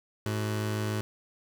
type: tone pair together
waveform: sawtooth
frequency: 106.8 / 373.8 Hz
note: G#2 / F#4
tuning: +49 / +18 cents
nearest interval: octave + minor seventh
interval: 2169 cents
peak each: -25 / -33 dBFS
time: 0.26-1.01 s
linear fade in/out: 0 ms
effects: none